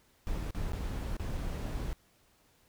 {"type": "noise with dropouts", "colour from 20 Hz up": "brown", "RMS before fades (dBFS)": -35, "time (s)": [0.27, 1.93], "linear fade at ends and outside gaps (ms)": 0, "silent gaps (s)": [[0.507, 0.548], [0.72, 0.733], [1.168, 1.197], [1.374, 1.378]], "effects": ["pink hiss -67 dBFS RMS until 2.68 s"]}